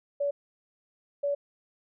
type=tone bursts at uneven times; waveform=sine; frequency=570 Hz; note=C#5; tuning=48 cents sharp; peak=-25 dBFS; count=2; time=0.2-0.31 / 1.23-1.35 s; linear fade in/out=10 ms; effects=none